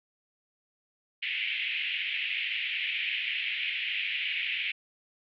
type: band-pass noise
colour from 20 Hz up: pink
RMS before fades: -32 dBFS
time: 1.22-4.72 s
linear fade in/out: 10 ms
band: 2100 to 3100 Hz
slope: 48 dB/octave
effects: none